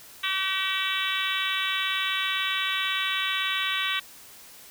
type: harmonic tone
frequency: 381.9 Hz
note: G4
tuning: 45 cents flat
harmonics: 3 / 4 / 5 / 6 / 7 / 8 / 9 / 10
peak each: -33 / -33 / -33 / -33 / -33 / -33 / -33 / -33 dBFS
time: 0.23-4 s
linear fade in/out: 10 ms
effects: white hiss -48 dBFS RMS until 4.7 s